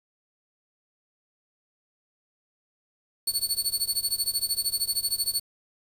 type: tone with tremolo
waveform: 20% pulse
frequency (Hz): 4435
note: C#8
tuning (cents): 0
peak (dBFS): -16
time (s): 3.27-5.4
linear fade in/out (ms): 5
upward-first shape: sine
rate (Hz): 13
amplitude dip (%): 90
effects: 7-bit